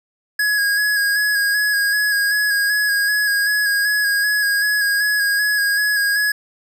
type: tone with vibrato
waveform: square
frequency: 1661.2 Hz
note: G#6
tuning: in tune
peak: -16 dBFS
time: 0.39-6.32 s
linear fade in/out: 5 ms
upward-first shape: square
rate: 2.6 Hz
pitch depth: 24 cents each way
effects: none